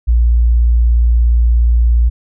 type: tone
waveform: sine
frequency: 58.5 Hz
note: A#1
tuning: 7 cents sharp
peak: -7 dBFS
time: 0.07-2.1 s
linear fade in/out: 20 ms
effects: none